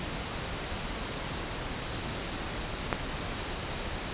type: click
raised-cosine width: 0.5 ms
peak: -10 dBFS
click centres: 2.928 s
effects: pink hiss -35 dBFS RMS until 4.13 s + resampled to 8000 Hz